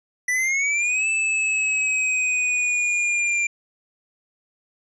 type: exponential two-way sweep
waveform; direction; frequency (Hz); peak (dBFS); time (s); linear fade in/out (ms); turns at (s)
square; up then down; 1964 to 2637 to 2375; -20; 0.28-3.47; 5; 1.08
effects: resampled to 22050 Hz